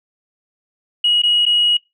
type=tone with dropouts; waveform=sine; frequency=2900 Hz; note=F#7; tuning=35 cents flat; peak=-11 dBFS; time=1.04-1.77 s; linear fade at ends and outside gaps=5 ms; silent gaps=1.219-1.234 / 1.454-1.463 s; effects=noise-tail reverb RT60 0.2 s tail -23 dB re dry + tanh soft clip ceiling -7 dBFS